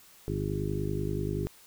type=harmonic tone with a mistuned harmonic; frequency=50.4 Hz; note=G1; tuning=49 cents sharp; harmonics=1 / 2 / 3 / 4 / 5 / 6 / 7 / 8; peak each=-37 / -35 / -34 / -41 / -41 / -39 / -37 / -37 dBFS; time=0.28-1.47 s; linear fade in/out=0 ms; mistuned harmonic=8; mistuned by=+21 cents; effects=white hiss -56 dBFS RMS until 1.66 s